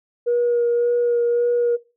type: tone with vibrato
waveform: sine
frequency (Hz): 477.8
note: A#4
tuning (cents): +43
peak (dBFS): -15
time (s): 0.26-1.77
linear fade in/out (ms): 20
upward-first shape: sine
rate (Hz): 1.8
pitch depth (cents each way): 13
effects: noise-tail reverb RT60 0.3 s tail -19 dB re dry + tanh soft clip ceiling -12 dBFS